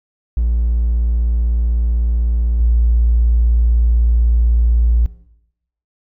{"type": "tone with level steps", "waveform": "triangle", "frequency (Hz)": 58, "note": "A#1", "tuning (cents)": -8, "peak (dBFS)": [-10, -6], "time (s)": [0.37, 5.06], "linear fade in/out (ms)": 0, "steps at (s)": 2.6, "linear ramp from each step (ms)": 2, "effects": ["noise-tail reverb RT60 0.8 s tail -21 dB re dry", "tanh soft clip ceiling -7 dBFS"]}